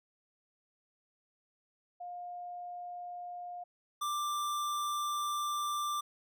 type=tone pair in turn; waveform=sine / square; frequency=709 / 1181.1 Hz; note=F5 / D6; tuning=+26 / +9 cents; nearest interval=major sixth; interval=883 cents; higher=second; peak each=-40 / -33 dBFS; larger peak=second; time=2-3.64 / 4.01-6.01 s; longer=second; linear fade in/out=10 ms; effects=none